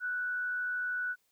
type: tone with frequency modulation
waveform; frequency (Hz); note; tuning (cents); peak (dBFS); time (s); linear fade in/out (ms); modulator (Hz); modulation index
sine; 1480; F#6; 0; -31; 0-1.16; 50; 87.1; 0.33
effects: white hiss -74 dBFS RMS until 1.31 s